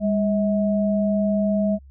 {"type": "tone pair together", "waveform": "sine", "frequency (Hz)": [202.2, 641], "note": ["G#3", "E5"], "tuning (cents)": [-46, -49], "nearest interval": "octave + minor sixth", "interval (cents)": 1997, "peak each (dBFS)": [-19, -23], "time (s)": [0, 1.79], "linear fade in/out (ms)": 50, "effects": ["added 68 Hz sine -43 dBFS peak until 1.9 s"]}